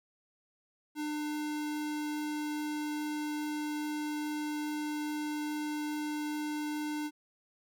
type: tone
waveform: square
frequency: 300.4 Hz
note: D4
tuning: 39 cents sharp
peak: -34 dBFS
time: 0.95-7.11 s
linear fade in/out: 50 ms
effects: none